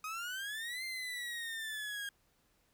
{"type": "exponential two-way sweep", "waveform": "30% pulse", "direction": "up then down", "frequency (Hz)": [1244.5, 2100, 1618], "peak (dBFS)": -36, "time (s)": [0.04, 2.09], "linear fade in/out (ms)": 2, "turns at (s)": 0.84, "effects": ["pink hiss -73 dBFS RMS until 2.73 s"]}